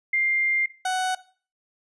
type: tone pair in turn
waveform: sine / 30% pulse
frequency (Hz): 2100 / 744.1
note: C7 / F#5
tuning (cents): +6 / +10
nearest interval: octave + tritone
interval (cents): 1796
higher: first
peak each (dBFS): -20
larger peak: neither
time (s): 0.13-0.66 / 0.85-1.15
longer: first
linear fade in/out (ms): 5
effects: noise-tail reverb RT60 0.4 s tail -17 dB re dry + resampled to 24000 Hz